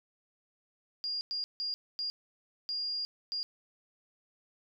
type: tone bursts at uneven times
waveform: sine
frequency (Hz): 4824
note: D8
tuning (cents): +46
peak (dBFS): -32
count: 6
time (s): 1.04-1.21 / 1.31-1.44 / 1.6-1.74 / 1.99-2.1 / 2.69-3.05 / 3.32-3.43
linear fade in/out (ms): 0
effects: none